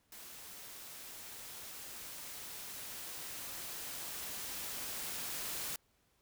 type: noise with level ramp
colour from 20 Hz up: white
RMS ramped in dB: -51 to -40 dBFS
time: 0.12-5.76 s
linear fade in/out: 2 ms
effects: pink hiss -74 dBFS RMS until 6.21 s